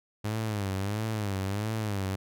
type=tone with vibrato; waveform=sawtooth; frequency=103 Hz; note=G#2; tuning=14 cents flat; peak=-25 dBFS; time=0.24-2.16 s; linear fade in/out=10 ms; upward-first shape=sine; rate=1.5 Hz; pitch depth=130 cents each way; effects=none